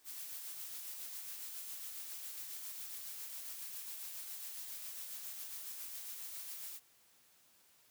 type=noise with tremolo; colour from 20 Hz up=blue; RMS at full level=-45 dBFS; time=0.04-6.8 s; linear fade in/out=50 ms; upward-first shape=sine; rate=7.3 Hz; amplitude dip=30%; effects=white hiss -68 dBFS RMS until 7.9 s + high-pass 60 Hz 12 dB/octave